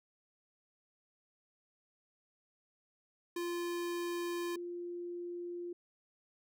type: tone pair in turn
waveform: square / sine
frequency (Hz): 346.8 / 349.4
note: F4 / F4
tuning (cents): -12 / +1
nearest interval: unison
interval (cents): 13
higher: second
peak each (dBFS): -36 / -39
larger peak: first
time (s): 3.36-4.56 / 4.56-5.73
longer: first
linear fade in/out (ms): 5
effects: none

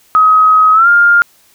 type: tone with pitch glide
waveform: sine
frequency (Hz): 1267 to 1405.8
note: D#6 to F6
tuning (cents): +31 to +11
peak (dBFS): -4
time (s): 0.15-1.22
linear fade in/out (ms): 0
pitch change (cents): +180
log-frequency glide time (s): 0.73-0.88
effects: white hiss -49 dBFS RMS until 1.54 s

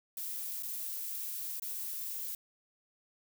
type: noise with dropouts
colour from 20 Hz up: violet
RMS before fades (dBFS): -39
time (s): 0.17-2.35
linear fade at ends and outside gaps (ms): 2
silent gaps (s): 0.625-0.632 / 1.598-1.621
effects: none

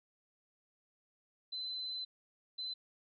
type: tone bursts at uneven times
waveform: sine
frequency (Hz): 4042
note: B7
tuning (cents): +39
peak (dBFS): -38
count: 2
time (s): 1.52-2.05 / 2.58-2.74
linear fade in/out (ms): 10
effects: none

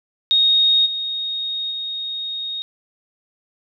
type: tone with level steps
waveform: sine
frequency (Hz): 3729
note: A#7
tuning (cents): 0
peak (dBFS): -12 / -22 / -24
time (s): 0.31-2.62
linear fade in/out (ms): 0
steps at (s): 0.85 / 1.7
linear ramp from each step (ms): 20
effects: none

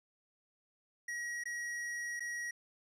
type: tone with dropouts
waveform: square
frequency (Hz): 1905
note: A#6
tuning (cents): +37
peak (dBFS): -38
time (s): 1.08-2.51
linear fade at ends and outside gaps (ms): 5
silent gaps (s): 1.438-1.455 / 2.196-2.204
effects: low-pass 9000 Hz 12 dB/octave

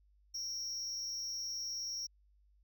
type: tone with amplitude modulation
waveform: triangle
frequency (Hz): 5590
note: F8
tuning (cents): +1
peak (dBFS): -33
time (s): 0.34-2.07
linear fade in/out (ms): 10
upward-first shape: sine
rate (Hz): 281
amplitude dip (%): 80
effects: added 50 Hz sine -65 dBFS peak until 2.63 s

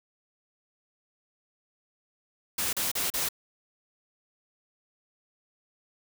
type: noise bursts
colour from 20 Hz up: white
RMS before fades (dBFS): -29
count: 4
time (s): 2.58-3.288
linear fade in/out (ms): 5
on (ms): 150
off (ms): 36
effects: none

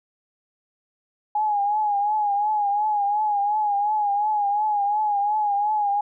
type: tone with vibrato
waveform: sine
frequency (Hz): 830.6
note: G#5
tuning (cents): 0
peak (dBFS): -19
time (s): 1.35-6.01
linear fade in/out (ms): 5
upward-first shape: triangle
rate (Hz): 2.8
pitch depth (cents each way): 71
effects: none

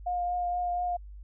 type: tone with vibrato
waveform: sine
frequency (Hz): 710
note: F5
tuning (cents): +28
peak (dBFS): -27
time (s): 0.06-0.97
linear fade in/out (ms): 10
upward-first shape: triangle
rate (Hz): 4.2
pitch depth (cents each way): 17
effects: added 50 Hz sine -42 dBFS peak until 1.23 s

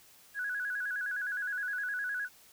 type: tone with vibrato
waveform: sine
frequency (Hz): 1568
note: G6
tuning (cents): 0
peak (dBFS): -32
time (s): 0.34-2.29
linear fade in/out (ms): 50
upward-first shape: square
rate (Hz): 9.7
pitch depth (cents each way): 94
effects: white hiss -59 dBFS RMS until 2.52 s

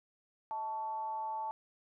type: tone with frequency modulation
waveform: sine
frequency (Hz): 880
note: A5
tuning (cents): 0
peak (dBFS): -35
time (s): 0.51-1.51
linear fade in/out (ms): 0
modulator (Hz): 242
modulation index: 0.38
effects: none

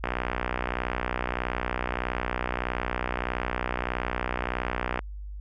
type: click train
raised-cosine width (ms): 0.5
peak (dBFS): -12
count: 306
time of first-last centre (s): 0.04-4.991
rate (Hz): 61.6
effects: added 50 Hz sine -35 dBFS peak until 5.4 s

